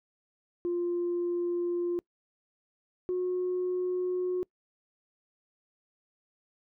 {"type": "tone pair in turn", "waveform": "sine", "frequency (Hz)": [349.2, 363.4], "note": ["F4", "F#4"], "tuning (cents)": [0, -31], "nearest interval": "minor second", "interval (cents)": 69, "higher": "second", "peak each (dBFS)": -26, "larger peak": "neither", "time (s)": [[0.65, 1.99], [3.09, 4.43]], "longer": "neither", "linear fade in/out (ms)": 0, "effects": ["noise-tail reverb RT60 0.1 s tail -26 dB re dry", "tanh soft clip ceiling -24 dBFS"]}